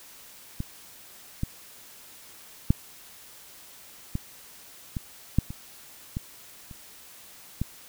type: clicks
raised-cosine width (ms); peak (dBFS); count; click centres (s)
5; -17 / -14 / -6 / -15 / -17 / -7 / -23 / -17 / -30 / -14; 10; 0.604 / 1.434 / 2.705 / 4.154 / 4.968 / 5.386 / 5.505 / 6.169 / 6.712 / 7.616
effects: white hiss -49 dBFS RMS until 7.88 s